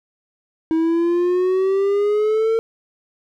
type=exponential sweep; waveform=triangle; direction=up; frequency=319.9 to 455.7 Hz; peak=-13 dBFS; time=0.71-2.59 s; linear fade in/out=0 ms; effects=none